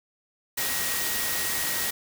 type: tone in noise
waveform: sine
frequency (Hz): 1893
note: A#6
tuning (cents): +26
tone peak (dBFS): -35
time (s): 0.57-1.91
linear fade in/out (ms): 10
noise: white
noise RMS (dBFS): -28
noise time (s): 0.57-1.91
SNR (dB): -10
effects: none